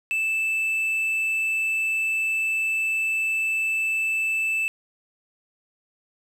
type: tone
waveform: triangle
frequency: 2637 Hz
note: E7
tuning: in tune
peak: -20 dBFS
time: 0.11-4.68 s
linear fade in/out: 0 ms
effects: 9-bit